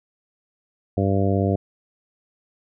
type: harmonic tone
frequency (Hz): 98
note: G2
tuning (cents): 0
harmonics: 1 / 2 / 3 / 4 / 5 / 6 / 7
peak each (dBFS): -21 / -24 / -26 / -27 / -28 / -29 / -29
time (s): 0.97-1.56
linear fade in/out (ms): 5
effects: none